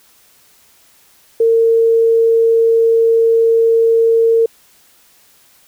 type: tone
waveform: sine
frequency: 456.1 Hz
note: A#4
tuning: 38 cents flat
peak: -8 dBFS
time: 1.4-4.46 s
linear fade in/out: 5 ms
effects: white hiss -50 dBFS RMS until 5.67 s